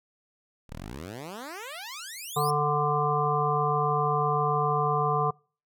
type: exponential sweep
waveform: 10% pulse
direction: up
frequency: 32.23 to 5588 Hz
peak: -29 dBFS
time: 0.69-2.51 s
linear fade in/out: 10 ms
type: harmonic tone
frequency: 147.7 Hz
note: D3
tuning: 10 cents sharp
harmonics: 1 / 3 / 5 / 7 / 8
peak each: -29 / -29 / -29 / -29 / -29 dBFS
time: 2.36-5.31 s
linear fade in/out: 10 ms
effects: noise-tail reverb RT60 0.4 s tail -26 dB re dry